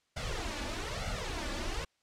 pink noise with flanger, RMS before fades -36 dBFS, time 0.16-1.85 s, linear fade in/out 10 ms, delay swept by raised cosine 1.4 to 3.5 ms, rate 1.1 Hz, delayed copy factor +0.9, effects white hiss -75 dBFS RMS until 2.02 s + low-pass 6000 Hz 12 dB/octave

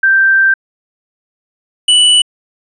sine / square tone pair in turn, 1568 / 2963 Hz, G6 / F#7, 0 / +2 cents, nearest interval major seventh, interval 1102 cents, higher second, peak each -6 dBFS, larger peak neither, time 0.03-0.54 / 1.88-2.22 s, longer first, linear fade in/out 5 ms, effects resampled to 24000 Hz

